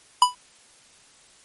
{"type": "tone with exponential decay", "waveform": "square", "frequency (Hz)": 990, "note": "B5", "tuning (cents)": 4, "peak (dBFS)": -9, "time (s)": [0.22, 0.35], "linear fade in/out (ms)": 2, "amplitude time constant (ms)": 28, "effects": ["white hiss -54 dBFS RMS until 1.44 s", "MP3 48 kbps"]}